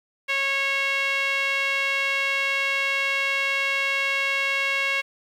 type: tone with band-pass filter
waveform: sawtooth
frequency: 549 Hz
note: C#5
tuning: 17 cents flat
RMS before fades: -24 dBFS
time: 0.28-5.02 s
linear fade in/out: 20 ms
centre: 2400 Hz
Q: 3.6
effects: 9-bit